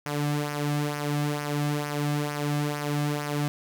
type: tone with flanger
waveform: sawtooth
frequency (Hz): 146.83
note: D3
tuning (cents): 0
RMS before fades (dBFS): -28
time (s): 0.06-3.48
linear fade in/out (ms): 0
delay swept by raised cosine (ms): 0.25 to 2.15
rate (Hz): 2.2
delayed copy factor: -0.6
effects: none